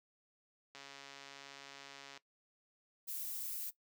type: click train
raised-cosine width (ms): 0.2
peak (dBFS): -34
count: 199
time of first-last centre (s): 0.75-2.174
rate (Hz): 139
type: noise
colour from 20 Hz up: violet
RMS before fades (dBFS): -42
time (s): 3.07-3.71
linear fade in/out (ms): 20
effects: noise-tail reverb RT60 0.1 s tail -17 dB re dry + high-pass 200 Hz 12 dB/octave